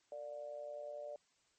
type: tone with amplitude modulation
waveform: sine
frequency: 587.3 Hz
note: D5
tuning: in tune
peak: -40 dBFS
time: 0.12-1.16 s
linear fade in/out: 2 ms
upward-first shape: sine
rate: 131 Hz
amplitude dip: 70%
effects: white hiss -75 dBFS RMS until 1.58 s + MP3 32 kbps